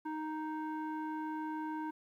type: tone with low-pass filter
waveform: square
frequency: 311.1 Hz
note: D#4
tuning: in tune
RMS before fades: -39 dBFS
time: 0.05-1.91 s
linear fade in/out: 10 ms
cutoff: 1200 Hz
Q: 7.2
effects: 12-bit